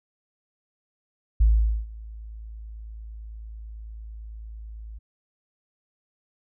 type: tone with ADSR envelope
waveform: sine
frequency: 54.5 Hz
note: A1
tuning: 16 cents flat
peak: -12 dBFS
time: 1.4-4.99 s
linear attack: 10 ms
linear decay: 450 ms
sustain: -24 dB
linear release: 15 ms
effects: tanh soft clip ceiling -10 dBFS

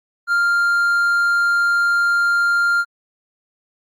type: tone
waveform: triangle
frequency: 1396.9 Hz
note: F6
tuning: in tune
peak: -12 dBFS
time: 0.27-2.85 s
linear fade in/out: 50 ms
effects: Opus 48 kbps

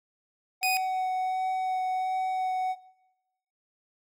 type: tone with vibrato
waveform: triangle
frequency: 748 Hz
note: F#5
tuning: 19 cents sharp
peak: -24 dBFS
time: 0.61-2.76 s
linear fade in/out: 50 ms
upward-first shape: sine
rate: 1.4 Hz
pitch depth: 8 cents each way
type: tone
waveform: sawtooth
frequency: 2489 Hz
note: D#7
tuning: in tune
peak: -22 dBFS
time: 0.63-0.77 s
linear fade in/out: 0 ms
effects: noise-tail reverb RT60 0.9 s tail -19 dB re dry

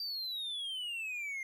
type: exponential sweep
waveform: triangle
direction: down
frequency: 4719 to 2093 Hz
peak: -35 dBFS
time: 0-1.43 s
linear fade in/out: 2 ms
effects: none

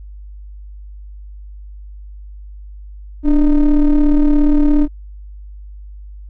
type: ring-modulated tone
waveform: triangle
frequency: 155.56 Hz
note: D#3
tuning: in tune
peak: -3 dBFS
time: 3.23-4.88 s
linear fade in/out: 50 ms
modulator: 137 Hz
effects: added 50 Hz sine -31 dBFS peak until 6.29 s

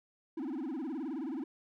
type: tone with vibrato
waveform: triangle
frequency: 287.5 Hz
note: D4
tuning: 37 cents flat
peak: -33 dBFS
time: 0.37-1.44 s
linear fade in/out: 5 ms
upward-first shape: sine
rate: 19 Hz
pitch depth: 270 cents each way
effects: none

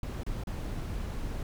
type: noise with dropouts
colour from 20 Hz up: brown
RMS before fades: -35 dBFS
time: 0.03-1.43 s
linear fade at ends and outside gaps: 2 ms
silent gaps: 0.234-0.264 / 0.437-0.471 s
effects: none

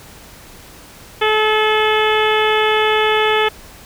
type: harmonic tone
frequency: 431.4 Hz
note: A4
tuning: 34 cents flat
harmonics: 1 / 2 / 3 / 4 / 5 / 6 / 7 / 8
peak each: -16 / -19 / -21 / -22 / -23 / -24 / -24 / -25 dBFS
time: 1.21-3.49 s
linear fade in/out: 10 ms
effects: pink hiss -40 dBFS RMS until 3.85 s

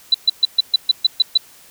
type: tone bursts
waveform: sine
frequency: 3977 Hz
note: B7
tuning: 11 cents sharp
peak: -8 dBFS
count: 9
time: 0.12-1.376 s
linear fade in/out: 5 ms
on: 24 ms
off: 130 ms
effects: white hiss -46 dBFS RMS until 1.7 s

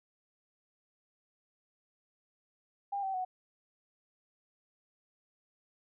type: tone with pitch steps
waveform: sine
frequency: 801 / 770.1 / 740.5 Hz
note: G5 / G5 / F#5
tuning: +37 / -31 / +1 cents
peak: -32 dBFS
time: 2.92-3.25 s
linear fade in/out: 10 ms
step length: 110 ms
effects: none

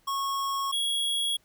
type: tone pair in turn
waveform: square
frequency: 1098 / 3323 Hz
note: C#6 / G#7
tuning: -17 / 0 cents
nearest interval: octave + perfect fifth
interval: 1917 cents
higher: second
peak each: -28 / -26 dBFS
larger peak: second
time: 0.07-0.72 / 0.72-1.37 s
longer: neither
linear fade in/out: 10 ms
effects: pink hiss -66 dBFS RMS until 1.44 s

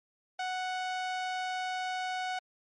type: tone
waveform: sawtooth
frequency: 740 Hz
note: F#5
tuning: in tune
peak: -28 dBFS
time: 0.39-2.39 s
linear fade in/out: 5 ms
effects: low-pass 5000 Hz 12 dB/octave + MP3 48 kbps

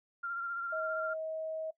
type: tone with vibrato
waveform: sine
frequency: 1382 Hz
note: F6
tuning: 19 cents flat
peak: -34 dBFS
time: 0.23-1.14 s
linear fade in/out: 10 ms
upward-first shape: sine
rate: 15 Hz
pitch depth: 26 cents each way
type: tone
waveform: sine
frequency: 636 Hz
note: D#5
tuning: 38 cents sharp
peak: -35 dBFS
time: 0.72-1.71 s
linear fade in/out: 10 ms
effects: noise-tail reverb RT60 0.1 s tail -19 dB re dry

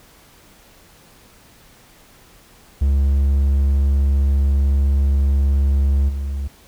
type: tone with level steps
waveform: triangle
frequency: 69.3 Hz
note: C#2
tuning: in tune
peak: -11 / -19 dBFS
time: 2.81-6.48 s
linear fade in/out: 10 ms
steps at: 6.08 s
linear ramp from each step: 20 ms
effects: pink hiss -49 dBFS RMS until 6.67 s

